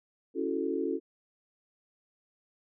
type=chord; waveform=sine; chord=F# minor seventh; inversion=second; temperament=equal; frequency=277.2 / 329.6 / 370 / 440 Hz; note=C#4 / E4 / F#4 / A4; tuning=0 / 0 / 0 / 0 cents; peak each=-34 dBFS; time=0.34-1 s; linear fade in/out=50 ms; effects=none